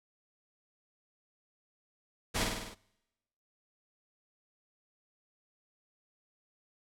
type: noise with echo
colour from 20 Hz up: pink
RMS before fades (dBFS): -31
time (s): 2.34-2.45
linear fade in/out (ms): 20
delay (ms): 50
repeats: 6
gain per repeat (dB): -3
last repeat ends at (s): 2.75
effects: noise-tail reverb RT60 1.0 s tail -24 dB re dry + low-pass 10000 Hz 12 dB/octave